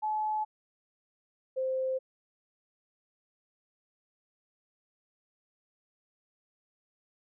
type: tone pair in turn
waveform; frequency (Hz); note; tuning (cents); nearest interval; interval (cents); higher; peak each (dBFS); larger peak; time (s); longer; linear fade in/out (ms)
sine; 858 / 522.1; A5 / C5; -44 / -4; major sixth; 860; first; -28; neither; 0.02-0.45 / 1.56-1.99; neither; 20
effects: none